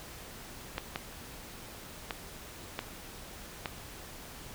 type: clicks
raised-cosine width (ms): 0.3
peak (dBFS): -17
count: 5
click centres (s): 0.781 / 0.959 / 2.108 / 2.791 / 3.658
effects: pink hiss -47 dBFS RMS until 4.54 s